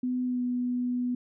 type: tone with pitch glide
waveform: sine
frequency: 251.1 to 246.9 Hz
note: B3 to B3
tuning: +29 to 0 cents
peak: -26 dBFS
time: 0.03-1.15 s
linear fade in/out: 5 ms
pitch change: -29 cents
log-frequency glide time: 0.24-0.42 s
effects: none